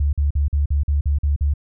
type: tone bursts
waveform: sine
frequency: 72 Hz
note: D2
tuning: 34 cents flat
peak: -15 dBFS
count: 9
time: 0-1.538 s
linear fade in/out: 5 ms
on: 130 ms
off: 46 ms
effects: none